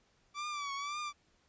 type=tone with vibrato; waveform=sawtooth; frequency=1157 Hz; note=D6; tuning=26 cents flat; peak=-33 dBFS; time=0.34-1.13 s; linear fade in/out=50 ms; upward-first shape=triangle; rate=1.9 Hz; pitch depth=85 cents each way; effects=pink hiss -71 dBFS RMS until 1.48 s + resampled to 16000 Hz